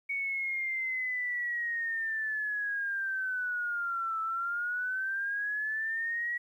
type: linear two-way sweep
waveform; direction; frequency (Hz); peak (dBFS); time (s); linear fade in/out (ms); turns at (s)
sine; down then up; 2237 to 1313 to 1927; -30; 0.09-6.38; 10; 4.21
effects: 11-bit